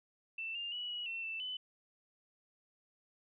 sine tone with pitch steps, 2668 / 2803 / 2937 / 2917 / 2701 / 2659 / 3014 Hz, E7 / F7 / F#7 / F#7 / E7 / E7 / F#7, +20 / +6 / -13 / -25 / +42 / +14 / +31 cents, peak -38 dBFS, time 0.38-1.57 s, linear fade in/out 5 ms, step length 170 ms, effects none

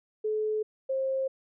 sine tone pair in turn, 430 / 532.1 Hz, A4 / C5, -40 / +29 cents, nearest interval major third, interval 369 cents, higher second, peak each -26 dBFS, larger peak neither, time 0.24-0.63 / 0.89-1.28 s, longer neither, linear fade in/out 10 ms, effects none

